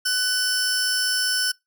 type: tone pair together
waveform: sawtooth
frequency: 1500 / 5345 Hz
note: F#6 / E8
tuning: +23 / +23 cents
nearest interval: octave + minor seventh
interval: 2200 cents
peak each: -20 dBFS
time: 0.05-1.52 s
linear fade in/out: 10 ms
effects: noise-tail reverb RT60 0.2 s tail -26 dB re dry